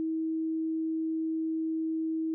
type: tone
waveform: sine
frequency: 320.8 Hz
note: E4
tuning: 47 cents flat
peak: -28 dBFS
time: 0-2.34 s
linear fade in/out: 0 ms
effects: none